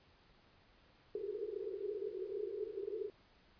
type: band-pass noise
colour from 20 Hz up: pink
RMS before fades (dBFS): -42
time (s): 1.15-3.1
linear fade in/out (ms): 2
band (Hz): 380 to 440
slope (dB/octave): 96
effects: pink hiss -67 dBFS RMS until 3.59 s + resampled to 11025 Hz